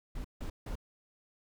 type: noise bursts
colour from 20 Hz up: brown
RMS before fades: -38 dBFS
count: 3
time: 0.15-0.755 s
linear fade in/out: 5 ms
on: 95 ms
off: 160 ms
effects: none